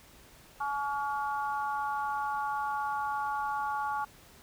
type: harmonic tone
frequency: 283 Hz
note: C#4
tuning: 36 cents sharp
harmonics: 3 / 4 / 5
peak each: -32 / -35 / -38 dBFS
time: 0.6-4.05 s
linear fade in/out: 10 ms
effects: pink hiss -56 dBFS RMS until 4.42 s